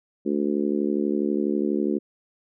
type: harmonic tone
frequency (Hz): 72.2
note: D2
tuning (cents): -29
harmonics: 3 / 4 / 5 / 6 / 7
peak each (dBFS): -26 / -26 / -26 / -32 / -36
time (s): 0.25-1.99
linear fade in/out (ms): 20
effects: none